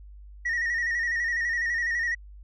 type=tone with vibrato; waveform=sine; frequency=1882 Hz; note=A#6; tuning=16 cents sharp; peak=-22 dBFS; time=0.45-2.15 s; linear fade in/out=10 ms; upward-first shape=square; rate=12 Hz; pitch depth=45 cents each way; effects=tanh soft clip ceiling -23 dBFS + added 50 Hz sine -43 dBFS peak until 2.43 s